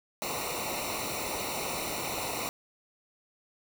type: noise with comb filter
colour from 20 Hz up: pink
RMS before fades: -34 dBFS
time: 0.22-2.49 s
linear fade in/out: 0 ms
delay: 0.61 ms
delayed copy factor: -0.9
effects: none